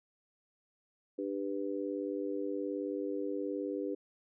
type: harmonic tone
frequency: 98.8 Hz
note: G2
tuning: 14 cents sharp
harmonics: 3 / 4 / 5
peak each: -37 / -38 / -39 dBFS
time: 1.18-3.95 s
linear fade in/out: 10 ms
effects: none